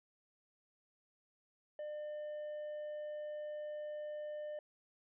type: tone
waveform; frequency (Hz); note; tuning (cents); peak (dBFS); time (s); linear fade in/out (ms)
triangle; 600; D5; +37; -39; 1.79-4.59; 2
effects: resampled to 8000 Hz